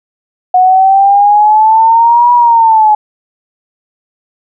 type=exponential two-way sweep; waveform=sine; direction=up then down; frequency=730 to 972 to 842 Hz; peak=-3 dBFS; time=0.54-2.95 s; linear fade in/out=5 ms; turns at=2.33 s; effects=none